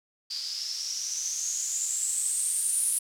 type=noise with low-pass filter sweep; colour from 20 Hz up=violet; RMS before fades=-30 dBFS; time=0.3-2.99 s; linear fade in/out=10 ms; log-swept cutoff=4700 to 10000 Hz; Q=9.9; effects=none